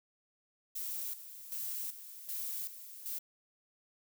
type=noise with tremolo; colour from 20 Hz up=violet; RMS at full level=-39 dBFS; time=0.75-3.19 s; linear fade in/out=10 ms; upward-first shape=square; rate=1.3 Hz; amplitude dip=70%; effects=none